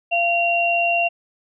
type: tone pair together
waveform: sine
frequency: 689 / 2756 Hz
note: F5 / F7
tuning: -24 / -24 cents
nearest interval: 2 octaves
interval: 2400 cents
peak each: -19 dBFS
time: 0.11-1.09 s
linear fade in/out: 20 ms
effects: none